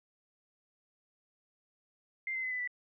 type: tone with pitch steps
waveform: sine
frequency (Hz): 2093 / 2062 / 2031 / 2001 / 1971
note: C7 / C7 / B6 / B6 / B6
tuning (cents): 0 / -26 / +48 / +22 / -4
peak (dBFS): -33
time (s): 2.27-2.675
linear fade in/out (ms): 2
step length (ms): 81
effects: none